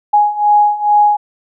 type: beating tone pair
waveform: sine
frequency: 830.6 / 832.9 Hz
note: G#5 / G#5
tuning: 0 / +5 cents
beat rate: 2.3 Hz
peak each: -13 / -10 dBFS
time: 0.13-1.17 s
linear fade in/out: 10 ms
effects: none